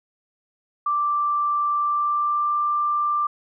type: tone with pitch glide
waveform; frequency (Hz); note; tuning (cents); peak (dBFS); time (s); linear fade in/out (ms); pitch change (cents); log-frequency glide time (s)
sine; 1174.7 to 1183.6; D6 to D6; 0 to +13; -19; 0.86-3.27; 5; +13; 1.75-2.56
effects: none